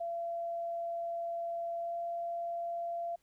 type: tone with pitch glide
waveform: sine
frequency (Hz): 680 to 684.3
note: F5 to F5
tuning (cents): -46 to -35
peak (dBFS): -34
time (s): 0-3.16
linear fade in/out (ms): 10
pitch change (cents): +11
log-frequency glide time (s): 1.79-1.95
effects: pink hiss -74 dBFS RMS until 3.22 s